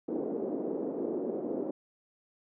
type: band-pass noise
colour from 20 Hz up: white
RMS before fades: -34 dBFS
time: 0.08-1.71 s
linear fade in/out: 5 ms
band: 260 to 440 Hz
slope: 24 dB/octave
effects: none